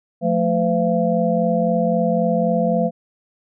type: tone cluster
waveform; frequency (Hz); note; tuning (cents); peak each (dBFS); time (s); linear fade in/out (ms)
sine; 177.2 / 221 / 508 / 680; F3 / A3 / B4 / F5; +25 / +8 / +49 / -46; -21; 0.21-2.91; 50
effects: none